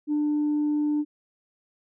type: tone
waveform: sine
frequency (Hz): 297.5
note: D4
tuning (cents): +22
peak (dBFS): -20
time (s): 0.07-1.05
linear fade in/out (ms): 50
effects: tanh soft clip ceiling -19 dBFS